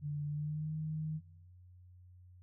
sine tone with pitch glide, 146.83 to 155.56 Hz, D3 to D#3, 0 to 0 cents, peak -35 dBFS, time 0.01-1.21 s, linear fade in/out 50 ms, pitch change +100 cents, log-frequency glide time 0.27-0.73 s, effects noise-tail reverb RT60 0.9 s tail -21 dB re dry + added 90 Hz sine -55 dBFS peak until 2.42 s

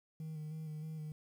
sine tone with vibrato, 155.56 Hz, D#3, in tune, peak -38 dBFS, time 0.2-1.12 s, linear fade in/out 2 ms, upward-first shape square, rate 3.2 Hz, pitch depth 25 cents each way, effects tanh soft clip ceiling -40 dBFS + 11-bit

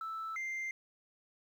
sine tone pair in turn, 1318.5 / 2093 Hz, E6 / C7, 0 / 0 cents, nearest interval minor sixth, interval 800 cents, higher second, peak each -36 / -33 dBFS, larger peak second, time 0.01-0.36 / 0.36-0.71 s, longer neither, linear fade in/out 2 ms, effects tanh soft clip ceiling -35 dBFS + 11-bit

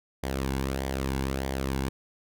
sawtooth tone with flanger, 66.9 Hz, C2, 39 cents sharp, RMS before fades -30 dBFS, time 0.23-1.89 s, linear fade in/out 5 ms, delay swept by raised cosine 0.74 to 1.63 ms, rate 1.6 Hz, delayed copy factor -0.55, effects none

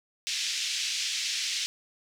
white band-pass noise, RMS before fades -31 dBFS, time 0.27-1.66 s, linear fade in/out 0 ms, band 2300 to 6100 Hz, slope 24 dB/octave, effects none

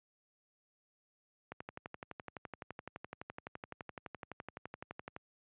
click train, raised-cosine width 0.5 ms, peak -28 dBFS, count 44, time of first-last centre 1.52-5.164 s, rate 11.8 Hz, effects high-pass 80 Hz 12 dB/octave + resampled to 8000 Hz

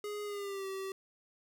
square tone with pitch glide, 415.3 to 385.3 Hz, G#4 to G4, 0 to -30 cents, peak -38 dBFS, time 0.04-0.92 s, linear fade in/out 2 ms, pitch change -130 cents, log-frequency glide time 0.24-0.67 s, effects none

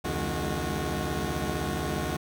15% pulse tone cluster, 68 / 83.8 / 152.5 / 208.1 / 364.7 Hz, C#2 / E2 / D#3 / G#3 / F#4, -33 / +29 / -34 / +4 / -25 cents, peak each -28 / -28 / -28 / -31 / -28 dBFS, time 0.04-2.17 s, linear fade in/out 10 ms, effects none

